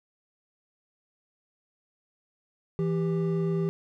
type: tone pair together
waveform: triangle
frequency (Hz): 165.3 / 394.4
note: E3 / G4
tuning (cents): +5 / +11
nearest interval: octave + minor third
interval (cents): 1506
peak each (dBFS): -24 / -27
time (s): 2.79-3.69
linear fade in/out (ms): 0
effects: none